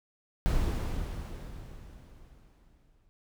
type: noise with exponential decay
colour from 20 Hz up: brown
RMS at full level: -26 dBFS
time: 0.46-3.09 s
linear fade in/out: 0 ms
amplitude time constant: 570 ms
effects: none